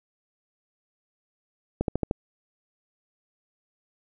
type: slowing click train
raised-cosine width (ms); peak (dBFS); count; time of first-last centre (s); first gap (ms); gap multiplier
2; -11; 5; 1.81-2.111; 72; 1.03
effects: none